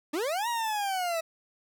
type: linear two-way sweep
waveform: 40% pulse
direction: up then down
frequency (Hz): 277.2 to 961 to 642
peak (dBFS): -27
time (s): 0.13-1.21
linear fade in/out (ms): 10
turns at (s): 0.48
effects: none